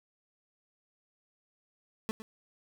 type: tone with echo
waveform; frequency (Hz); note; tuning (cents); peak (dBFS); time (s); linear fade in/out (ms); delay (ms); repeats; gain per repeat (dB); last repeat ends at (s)
30% pulse; 220; A3; 0; -28; 2.09-2.11; 0; 110; 1; -12; 2.22
effects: none